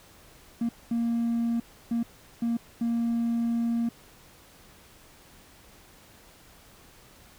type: tone bursts at uneven times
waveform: triangle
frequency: 233.1 Hz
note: A#3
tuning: in tune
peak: -21 dBFS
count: 5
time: 0.61-0.69 / 0.91-1.6 / 1.91-2.03 / 2.42-2.57 / 2.81-3.89 s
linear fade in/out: 5 ms
effects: tanh soft clip ceiling -19 dBFS + pink hiss -54 dBFS RMS until 7.38 s